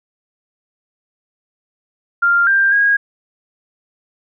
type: tone with pitch steps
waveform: sine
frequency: 1395 / 1587 / 1638 Hz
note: F6 / G6 / G#6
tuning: -2 / +21 / -24 cents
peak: -10 dBFS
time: 2.22-2.97 s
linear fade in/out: 10 ms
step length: 250 ms
effects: none